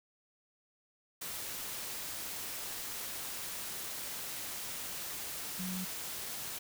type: tone in noise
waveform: sine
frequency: 184.8 Hz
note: F#3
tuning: 2 cents flat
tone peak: -37 dBFS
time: 5.59-5.85 s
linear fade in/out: 10 ms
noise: white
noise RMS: -41 dBFS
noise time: 1.21-6.59 s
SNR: +1 dB
effects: none

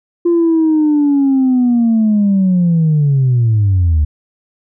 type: linear sweep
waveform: sine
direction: down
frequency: 346.9 to 72.6 Hz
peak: -7 dBFS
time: 0.25-4.05 s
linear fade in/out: 10 ms
effects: tanh soft clip ceiling -6 dBFS

